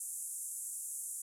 white band-pass noise, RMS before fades -42 dBFS, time 0-1.22 s, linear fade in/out 5 ms, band 7400 to 11000 Hz, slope 48 dB/octave, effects none

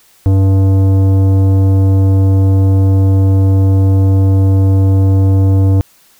sine tone with tanh clipping, 96.4 Hz, G2, 28 cents flat, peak -8 dBFS, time 0.26-5.81 s, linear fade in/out 0 ms, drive 13 dB, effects white hiss -48 dBFS RMS until 6.19 s

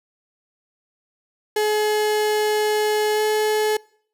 35% pulse tone with pitch glide, 424.7 to 428.1 Hz, G#4 to A4, +39 to -47 cents, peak -16 dBFS, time 1.56-3.77 s, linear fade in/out 5 ms, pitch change +14 cents, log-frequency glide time 3.14-3.21 s, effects noise-tail reverb RT60 0.6 s tail -25 dB re dry

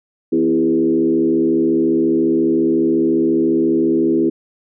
sine tone with frequency modulation, 329.6 Hz, E4, in tune, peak -12 dBFS, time 0.32-4.3 s, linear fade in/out 10 ms, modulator 74.4 Hz, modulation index 1.1, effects none

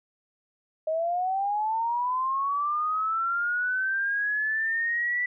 sine linear sweep, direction up, 622.3 to 1975.5 Hz, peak -24 dBFS, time 0.87-5.26 s, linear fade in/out 5 ms, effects none

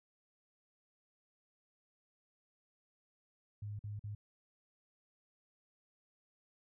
sine tone with dropouts, 103.9 Hz, G#2, 1 cent sharp, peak -40 dBFS, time 3.62-4.15 s, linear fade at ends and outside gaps 5 ms, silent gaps 3.792-3.839 / 3.994-4.039 s, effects none

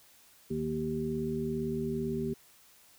harmonic tone, 77.78 Hz, D#2, in tune, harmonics 1 / 2 / 3 / 5, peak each -45 / -37 / -34 / -34 dBFS, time 0.5-2.34 s, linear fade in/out 10 ms, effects white hiss -60 dBFS RMS until 2.98 s

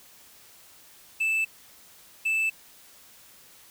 triangle tone bursts at uneven times, 2637 Hz, E7, in tune, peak -21 dBFS, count 2, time 1.2-1.45 / 2.25-2.5 s, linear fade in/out 10 ms, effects white hiss -53 dBFS RMS until 3.7 s

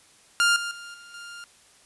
sawtooth tone with level steps, 1402 Hz, F6, 6 cents sharp, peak -14 / -25 / -35 / -41 / -35 dBFS, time 0.4-1.44 s, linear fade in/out 0 ms, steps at 0.56 / 0.71 / 0.94 / 1.14 s, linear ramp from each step 2 ms, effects white hiss -56 dBFS RMS until 1.85 s + resampled to 24000 Hz

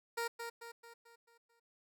15% pulse tone with echo, 466.2 Hz, A#4, in tune, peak -29 dBFS, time 0.17-0.28 s, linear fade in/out 10 ms, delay 220 ms, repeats 6, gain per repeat -6 dB, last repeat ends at 1.6 s, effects none

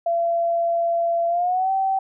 sine tone with pitch glide, 679 to 771 Hz, F5 to G5, -49 to -29 cents, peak -18 dBFS, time 0.06-1.99 s, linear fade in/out 5 ms, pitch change +220 cents, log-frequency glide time 1.28-1.71 s, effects none

